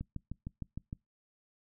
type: click train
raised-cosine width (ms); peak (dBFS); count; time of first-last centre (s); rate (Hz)
5; -26; 7; 0.01-0.929; 6.53
effects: noise-tail reverb RT60 0.2 s tail -25 dB re dry